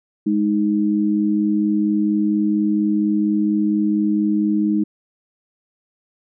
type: tone pair together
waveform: sine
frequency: 207.7 / 312 Hz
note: G#3 / D#4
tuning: 0 / +5 cents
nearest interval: perfect fifth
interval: 705 cents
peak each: -18 dBFS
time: 0.26-4.84 s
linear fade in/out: 10 ms
effects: none